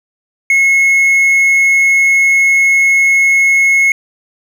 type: tone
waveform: triangle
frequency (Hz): 2176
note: C#7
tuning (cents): -33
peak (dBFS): -5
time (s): 0.5-3.92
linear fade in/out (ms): 2
effects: none